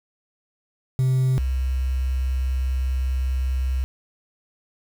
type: tone pair in turn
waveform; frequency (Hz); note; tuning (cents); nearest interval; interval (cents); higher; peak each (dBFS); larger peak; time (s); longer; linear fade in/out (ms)
sine; 130 / 65; C3 / C2; -11 / -11; octave; 1200; first; -14 / -19; first; 0.99-1.38 / 1.38-3.84; second; 0
effects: tanh soft clip ceiling -16 dBFS + 7-bit